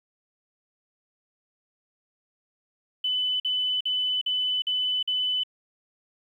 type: tone bursts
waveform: sine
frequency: 3005 Hz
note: F#7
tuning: 26 cents sharp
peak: -23 dBFS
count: 6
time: 3.04-5.435 s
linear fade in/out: 5 ms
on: 360 ms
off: 47 ms
effects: 10-bit